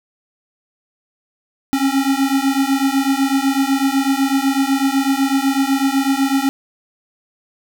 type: beating tone pair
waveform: square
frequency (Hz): 268.1 / 276.1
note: C4 / C#4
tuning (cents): +42 / -7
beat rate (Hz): 8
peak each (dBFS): -18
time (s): 1.73-6.49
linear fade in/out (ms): 0
effects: none